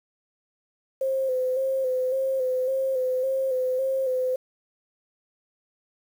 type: tone with vibrato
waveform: sine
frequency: 521 Hz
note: C5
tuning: 7 cents flat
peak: -22 dBFS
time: 1.01-4.36 s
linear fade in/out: 5 ms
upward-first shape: square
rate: 1.8 Hz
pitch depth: 35 cents each way
effects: 8-bit